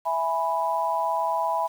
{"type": "chord", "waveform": "sine", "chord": "E major", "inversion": "none", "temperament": "equal", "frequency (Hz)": [659.3, 830.6, 987.8], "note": ["E5", "G#5", "B5"], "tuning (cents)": [0, 0, 0], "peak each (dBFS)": [-28, -28, -25], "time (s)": [0.05, 1.68], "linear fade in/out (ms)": 20, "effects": ["8-bit"]}